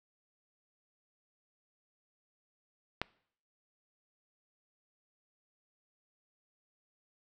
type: click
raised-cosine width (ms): 0.3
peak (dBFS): -15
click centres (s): 3.016
effects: noise-tail reverb RT60 0.6 s tail -23 dB re dry